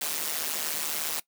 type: noise with amplitude modulation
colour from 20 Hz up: white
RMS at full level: -27 dBFS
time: 0.01-1.2 s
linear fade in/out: 5 ms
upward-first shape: sine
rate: 154 Hz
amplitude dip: 90%
effects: noise-tail reverb RT60 0.1 s tail -20 dB re dry + high-pass 200 Hz 12 dB/octave